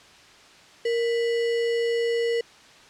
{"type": "tone with sample-and-hold", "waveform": "sine", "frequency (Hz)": 466.2, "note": "A#4", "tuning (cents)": 0, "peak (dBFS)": -21, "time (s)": [0.85, 2.41], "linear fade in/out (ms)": 5, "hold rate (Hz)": 2450, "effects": ["white hiss -50 dBFS RMS until 2.89 s", "low-pass 5000 Hz 12 dB/octave"]}